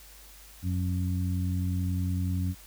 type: harmonic tone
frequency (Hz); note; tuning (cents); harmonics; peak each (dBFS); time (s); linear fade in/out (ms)
91; F#2; -28; 1 / 2 / 3; -27 / -33 / -37; 0.62-2.55; 50
effects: added 50 Hz sine -52 dBFS peak until 2.66 s + white hiss -52 dBFS RMS until 2.66 s